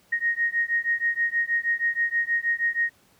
sine beating tone pair, 1864.7 / 1871 Hz, A#6 / A#6, 0 / +6 cents, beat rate 6.3 Hz, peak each -25 dBFS, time 0.12-2.9 s, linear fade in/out 10 ms, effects pink hiss -60 dBFS RMS until 3.19 s + high-pass 80 Hz 12 dB/octave

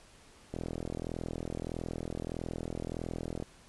click train, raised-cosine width 2 ms, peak -23 dBFS, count 121, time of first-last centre 0.54-3.425 s, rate 41.6 Hz, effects pink hiss -58 dBFS RMS until 3.68 s + resampled to 24000 Hz

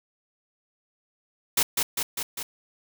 white noise with echo, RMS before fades -21 dBFS, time 1.57-1.63 s, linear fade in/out 5 ms, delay 200 ms, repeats 4, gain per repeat -3 dB, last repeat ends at 2.43 s, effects none

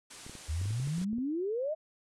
white low-pass noise, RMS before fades -50 dBFS, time 0.1-1.05 s, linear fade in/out 10 ms, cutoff 10000 Hz, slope 48 dB/octave
clicks, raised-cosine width 3 ms, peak -34 dBFS, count 12, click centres 0.265 / 0.296 / 0.353 / 0.615 / 0.656 / 0.707 / 0.8 / 0.873 / 0.982 / 1.016 / 1.131 / 1.184 s
sine exponential sweep, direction up, 72.7 to 650 Hz, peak -30 dBFS, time 0.48-1.75 s, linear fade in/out 20 ms
effects none

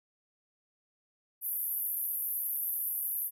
white band-pass noise, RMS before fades -34 dBFS, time 1.41-3.31 s, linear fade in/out 50 ms, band 11000 to 14000 Hz, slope 96 dB/octave, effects none

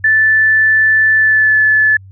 sine tone with pitch glide, 1755 to 1731.8 Hz, A6 to A6, -5 to -28 cents, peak -7 dBFS, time 0.04-1.97 s, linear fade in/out 5 ms, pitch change -23 cents, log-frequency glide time 1.16-1.57 s, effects added 96 Hz sine -34 dBFS peak until 2.11 s

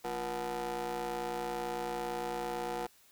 25% pulse ring-modulated tone, 128.9 Hz, C3, 26 cents flat, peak -28 dBFS, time 0.04-2.87 s, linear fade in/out 10 ms, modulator 609 Hz, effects white hiss -63 dBFS RMS until 3.11 s

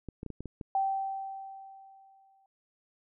clicks, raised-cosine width 3 ms, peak -26 dBFS, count 7, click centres 0.087 / 0.231 / 0.263 / 0.303 / 0.406 / 0.457 / 0.612 s
sine tone with exponential decay, 777 Hz, G5, 16 cents flat, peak -24 dBFS, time 0.75-2.46 s, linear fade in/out 2 ms, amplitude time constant 370 ms
effects none

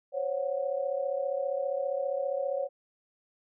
sine tone cluster, 525 / 560 / 732 Hz, C5 / C#5 / F#5, +6 / +18 / -19 cents, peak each -33 / -30 / -39 dBFS, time 0.12-2.69 s, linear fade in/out 50 ms, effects none

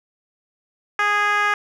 10% pulse tone with band-pass filter, 413.2 Hz, G#4, 9 cents flat, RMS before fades -19 dBFS, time 0.99-1.54 s, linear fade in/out 2 ms, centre 1500 Hz, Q 1.7, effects none

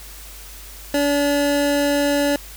square tone pair together, 286.7 / 573 Hz, D4 / D5, -42 / -43 cents, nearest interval octave, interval 1199 cents, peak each -20 dBFS, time 0.94-2.36 s, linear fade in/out 2 ms, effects added 50 Hz sine -39 dBFS peak until 2.56 s + white hiss -40 dBFS RMS until 2.56 s

